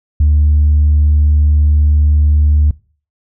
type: tone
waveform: sine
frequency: 74.6 Hz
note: D2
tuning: 28 cents sharp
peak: -5 dBFS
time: 0.2-2.71 s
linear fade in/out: 5 ms
effects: noise-tail reverb RT60 0.4 s tail -22 dB re dry + tanh soft clip ceiling -4 dBFS